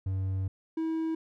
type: tone pair in turn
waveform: triangle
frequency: 95.3 / 322.6 Hz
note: G2 / E4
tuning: -48 / -37 cents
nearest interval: octave + major sixth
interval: 2111 cents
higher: second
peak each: -26 dBFS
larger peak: neither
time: 0.06-0.48 / 0.77-1.15 s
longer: first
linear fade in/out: 5 ms
effects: none